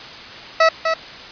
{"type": "tone with echo", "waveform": "20% pulse", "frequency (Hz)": 649, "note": "E5", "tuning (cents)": -27, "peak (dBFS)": -5, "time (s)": [0.6, 0.69], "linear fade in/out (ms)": 5, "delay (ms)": 250, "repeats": 1, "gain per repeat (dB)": -6, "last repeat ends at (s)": 0.94, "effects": ["white hiss -35 dBFS RMS until 1.31 s", "resampled to 11025 Hz"]}